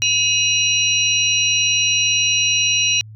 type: tone cluster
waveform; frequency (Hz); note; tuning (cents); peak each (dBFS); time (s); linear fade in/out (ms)
sine; 2531 / 2853 / 3981 / 5750; D#7 / F7 / B7 / F8; +29 / +36 / +13 / +50; -20; 0.02-3.01; 0
effects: added 108 Hz sine -35 dBFS peak until 3.15 s